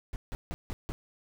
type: noise bursts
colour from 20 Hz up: brown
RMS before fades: -35 dBFS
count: 5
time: 0.13-0.92 s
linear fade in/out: 0 ms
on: 30 ms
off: 160 ms
effects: none